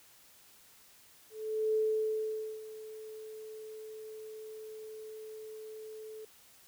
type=tone with ADSR envelope; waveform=sine; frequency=435.1 Hz; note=A4; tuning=19 cents flat; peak=-26 dBFS; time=1.3-6.25 s; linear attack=450 ms; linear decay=860 ms; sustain=-17 dB; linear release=4 ms; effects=white hiss -60 dBFS RMS until 6.67 s